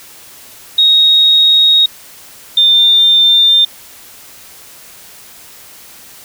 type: tone pair in turn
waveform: sine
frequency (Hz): 3757 / 3599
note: A#7 / A7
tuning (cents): +13 / +38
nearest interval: minor second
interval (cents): 75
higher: first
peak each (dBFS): -5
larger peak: neither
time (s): 0.78-1.86 / 2.57-3.65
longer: neither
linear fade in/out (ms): 5
effects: white hiss -37 dBFS RMS until 6.24 s